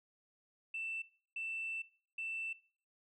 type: tone bursts at uneven times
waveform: sine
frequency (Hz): 2667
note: E7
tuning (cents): +20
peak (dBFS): -37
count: 3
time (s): 0.74-1.02 / 1.36-1.82 / 2.18-2.53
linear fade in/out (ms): 5
effects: noise-tail reverb RT60 0.5 s tail -22 dB re dry + tanh soft clip ceiling -33 dBFS